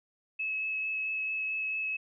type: tone with vibrato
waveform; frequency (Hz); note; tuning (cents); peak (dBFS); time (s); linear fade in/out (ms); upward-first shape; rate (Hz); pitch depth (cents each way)
sine; 2586; E7; -34; -30; 0.39-1.97; 10; sine; 4.5; 9
effects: none